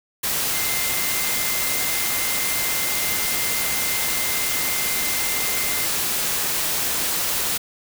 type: tone in noise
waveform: sine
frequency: 2086 Hz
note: C7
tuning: 6 cents flat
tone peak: -30 dBFS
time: 0.53-5.86 s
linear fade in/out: 10 ms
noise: white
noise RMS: -23 dBFS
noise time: 0.23-7.58 s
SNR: -10 dB
effects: none